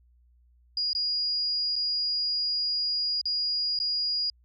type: tone with dropouts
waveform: sine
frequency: 4870 Hz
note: D#8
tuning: 38 cents flat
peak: -25 dBFS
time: 0.77-4.3 s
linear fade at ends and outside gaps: 2 ms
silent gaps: 0.932-0.95 / 1.757-1.762 / 3.214-3.255 / 3.79-3.8 s
effects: added 60 Hz sine -58 dBFS peak until 4.44 s